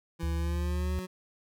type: tone with pitch glide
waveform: 25% pulse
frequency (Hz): 167.1 to 184.34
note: E3 to F#3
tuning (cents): +24 to -6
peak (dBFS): -32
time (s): 0.19-1.07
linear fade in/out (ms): 20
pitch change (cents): +170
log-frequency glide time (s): 0.36-0.92
type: tone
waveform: sine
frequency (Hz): 74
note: D2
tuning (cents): +14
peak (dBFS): -28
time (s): 0.23-0.99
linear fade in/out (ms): 0
effects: none